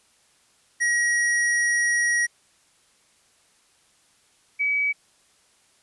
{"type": "tone pair in turn", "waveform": ["square", "sine"], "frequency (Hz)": [1902, 2279], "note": ["A#6", "C#7"], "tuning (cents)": [34, 47], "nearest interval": "minor third", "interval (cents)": 313, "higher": "second", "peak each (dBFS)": -20, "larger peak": "neither", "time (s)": [[0.8, 2.27], [4.59, 4.93]], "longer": "first", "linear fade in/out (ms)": 20, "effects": ["white hiss -61 dBFS RMS until 5.82 s", "resampled to 24000 Hz"]}